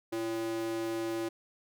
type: tone with high-pass filter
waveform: square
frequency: 113 Hz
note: A2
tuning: 47 cents sharp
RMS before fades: -34 dBFS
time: 0.12-1.29 s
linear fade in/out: 10 ms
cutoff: 360 Hz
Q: 2.8
effects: none